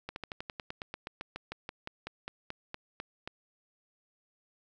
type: slowing click train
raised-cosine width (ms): 0.3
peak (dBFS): -22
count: 22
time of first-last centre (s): 0.09-3.275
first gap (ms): 71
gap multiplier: 1.07
effects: none